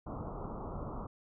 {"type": "low-pass noise", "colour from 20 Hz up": "pink", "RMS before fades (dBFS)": -41, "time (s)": [0.06, 1.07], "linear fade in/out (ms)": 10, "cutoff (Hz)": 1300, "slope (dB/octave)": 96, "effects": []}